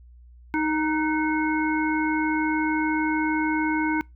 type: harmonic tone with a mistuned harmonic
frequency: 311.1 Hz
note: D#4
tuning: in tune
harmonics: 1 / 3 / 5 / 7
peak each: -23 / -28 / -30 / -31 dBFS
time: 0.54-4.01 s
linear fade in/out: 0 ms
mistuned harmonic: 5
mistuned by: -56 cents
effects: noise-tail reverb RT60 0.2 s tail -25 dB re dry + added 60 Hz sine -46 dBFS peak until 4.15 s